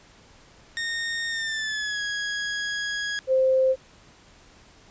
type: tone with pitch glide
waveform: sawtooth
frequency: 1842 to 1660.1 Hz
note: A#6 to G#6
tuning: -21 to -1 cents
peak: -23 dBFS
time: 0.77-3.19 s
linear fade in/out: 0 ms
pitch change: -180 cents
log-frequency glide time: 1.29-2.01 s
type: tone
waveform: sine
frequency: 523.3 Hz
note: C5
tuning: in tune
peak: -17 dBFS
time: 3.27-3.76 s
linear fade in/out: 50 ms
effects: pink hiss -53 dBFS RMS until 4.9 s + resampled to 16000 Hz